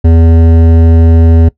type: tone with hard clipping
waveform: sine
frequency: 82.41 Hz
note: E2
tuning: in tune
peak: -4 dBFS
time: 0.04-1.49 s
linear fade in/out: 10 ms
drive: 13 dB
effects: noise-tail reverb RT60 0.1 s tail -19 dB re dry